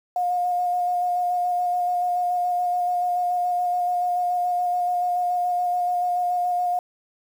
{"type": "tone with vibrato", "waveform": "sine", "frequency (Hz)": 714, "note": "F5", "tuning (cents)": 38, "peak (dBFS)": -20, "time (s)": [0.16, 6.79], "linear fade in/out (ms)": 2, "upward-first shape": "square", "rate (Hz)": 7, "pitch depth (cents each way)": 12, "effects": ["8-bit"]}